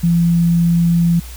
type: tone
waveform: sine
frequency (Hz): 170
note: F3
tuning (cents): -46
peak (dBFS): -10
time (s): 0.03-1.2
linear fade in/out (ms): 10
effects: added 60 Hz sine -30 dBFS peak until 1.36 s + white hiss -38 dBFS RMS until 1.36 s